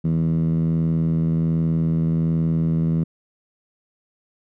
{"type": "tone with band-pass filter", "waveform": "10% pulse", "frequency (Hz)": 81.3, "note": "E2", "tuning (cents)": -23, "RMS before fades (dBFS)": -20, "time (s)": [0.04, 3.04], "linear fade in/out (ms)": 10, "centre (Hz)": 170, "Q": 3.8, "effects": []}